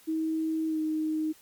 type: tone with pitch glide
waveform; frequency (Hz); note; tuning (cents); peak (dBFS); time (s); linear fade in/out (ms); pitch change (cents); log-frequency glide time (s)
sine; 318.7 to 312; D#4 to D#4; +42 to +5; -26; 0.07-1.33; 20; -37; 0.67-0.79
effects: white hiss -57 dBFS RMS until 1.41 s + MP3 96 kbps